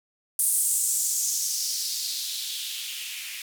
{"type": "noise with band-pass filter sweep", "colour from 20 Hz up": "violet", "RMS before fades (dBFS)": -28, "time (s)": [0.39, 3.42], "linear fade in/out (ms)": 2, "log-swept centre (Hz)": [9800, 2300], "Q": 2.9, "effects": []}